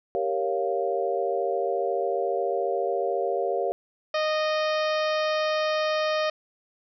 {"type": "chord", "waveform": "sine", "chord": "G half-diminished seventh", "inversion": "none", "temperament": "equal", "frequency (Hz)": [392, 466.2, 554.4, 698.5], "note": ["G4", "Bb4", "Db5", "F5"], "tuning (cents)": [0, 0, 0, 0], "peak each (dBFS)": -29, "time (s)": [0.15, 3.72], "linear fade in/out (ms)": 0}
{"type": "harmonic tone", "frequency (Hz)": 618, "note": "D#5", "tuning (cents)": -12, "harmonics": [1, 2, 3, 4, 5, 6, 7, 8, 9], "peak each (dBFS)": [-24, -30, -34, -36, -38, -40, -41, -42, -43], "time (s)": [4.14, 6.3], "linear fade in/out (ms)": 5}
{"effects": []}